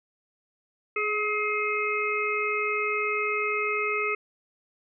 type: harmonic tone with a mistuned harmonic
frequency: 424 Hz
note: G#4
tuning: 36 cents sharp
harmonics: 1 / 3 / 5 / 6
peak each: -30 / -30 / -30 / -30 dBFS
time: 0.96-4.15 s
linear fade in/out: 5 ms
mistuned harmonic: 1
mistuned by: -15 cents
effects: none